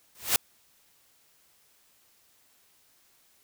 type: noise with exponential growth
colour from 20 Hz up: white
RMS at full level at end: -19 dBFS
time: 0.15-0.36 s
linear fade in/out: 1 ms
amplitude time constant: 45 ms
effects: white hiss -64 dBFS RMS until 3.43 s